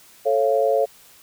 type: chord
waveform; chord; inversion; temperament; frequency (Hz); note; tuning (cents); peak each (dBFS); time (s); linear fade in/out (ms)
sine; A augmented; none; just; 440 / 550 / 687.5; A4 / C#5 / E#5; 0 / -14 / -27; -21 / -19 / -22; 0.25-0.86; 20
effects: white hiss -50 dBFS RMS until 1.22 s